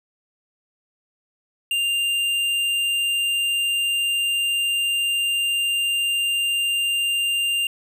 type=tone with tanh clipping; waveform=sine; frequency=2794 Hz; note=F7; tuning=in tune; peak=-21 dBFS; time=1.71-7.67 s; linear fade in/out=2 ms; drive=12 dB; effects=none